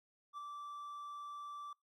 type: tone with ADSR envelope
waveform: triangle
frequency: 1166 Hz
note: D6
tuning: 13 cents flat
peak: -40 dBFS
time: 0.33-1.73 s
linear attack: 46 ms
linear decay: 12 ms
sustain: -3 dB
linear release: 4 ms
effects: noise-tail reverb RT60 0.2 s tail -25 dB re dry